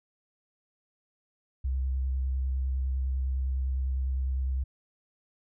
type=tone with vibrato; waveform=sine; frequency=65.5 Hz; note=C2; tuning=2 cents sharp; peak=-26 dBFS; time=1.64-4.64 s; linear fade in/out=10 ms; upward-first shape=square; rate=9.9 Hz; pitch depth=16 cents each way; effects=none